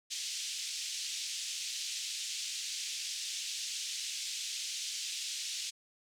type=band-pass noise; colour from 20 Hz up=white; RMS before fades=-39 dBFS; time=0.1-5.71 s; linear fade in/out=20 ms; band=2700 to 7100 Hz; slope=24 dB/octave; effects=none